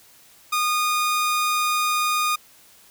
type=tone; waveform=sawtooth; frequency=1227 Hz; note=D#6; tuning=25 cents flat; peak=-16 dBFS; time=0.52-2.36 s; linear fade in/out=10 ms; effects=white hiss -52 dBFS RMS until 2.9 s